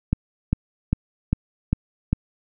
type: click train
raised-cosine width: 5 ms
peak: -6 dBFS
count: 6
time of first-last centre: 0.13-2.13 s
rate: 2.5 Hz
effects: none